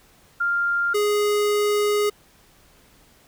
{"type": "tone pair in turn", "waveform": ["sine", "square"], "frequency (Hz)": [1396.9, 415.3], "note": ["F6", "G#4"], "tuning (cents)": [0, 0], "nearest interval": "octave + major sixth", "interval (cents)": 2100, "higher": "first", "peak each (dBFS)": -19, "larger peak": "neither", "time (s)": [[0.4, 0.94], [0.94, 2.1]], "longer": "second", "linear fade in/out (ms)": 10, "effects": ["pink hiss -55 dBFS RMS until 3.27 s"]}